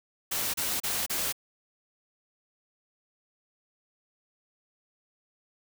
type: noise bursts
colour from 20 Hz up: white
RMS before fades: -30 dBFS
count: 4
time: 0.31-1.326 s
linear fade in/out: 10 ms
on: 230 ms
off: 32 ms
effects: none